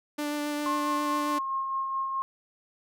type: tone with vibrato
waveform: sawtooth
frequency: 294.8 Hz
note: D4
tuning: 7 cents sharp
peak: -25 dBFS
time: 0.18-1.39 s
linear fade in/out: 10 ms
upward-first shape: sine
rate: 7.4 Hz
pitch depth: 10 cents each way
type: tone with tremolo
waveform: sine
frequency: 1073 Hz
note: C6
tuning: 43 cents sharp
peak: -26 dBFS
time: 0.66-2.22 s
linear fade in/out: 0 ms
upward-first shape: sine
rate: 4.7 Hz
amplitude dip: 35%
effects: none